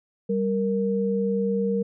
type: tone pair together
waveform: sine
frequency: 195.9 / 465.9 Hz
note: G3 / A#4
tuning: -1 / -1 cents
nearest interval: octave + minor third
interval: 1500 cents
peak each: -24 dBFS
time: 0.29-1.83 s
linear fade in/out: 10 ms
effects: none